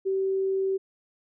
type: tone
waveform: sine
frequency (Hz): 384.8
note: G4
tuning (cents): -32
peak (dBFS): -23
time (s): 0.05-0.78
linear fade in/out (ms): 20
effects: none